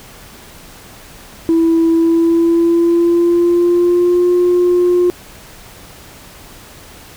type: tone with pitch glide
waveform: sine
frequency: 329.6 to 355.3 Hz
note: E4 to F4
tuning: 0 to +30 cents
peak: -7 dBFS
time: 1.49-5.1 s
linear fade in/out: 0 ms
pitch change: +130 cents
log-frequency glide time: 1.91-4.29 s
effects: tanh soft clip ceiling -6 dBFS + pink hiss -38 dBFS RMS until 7.16 s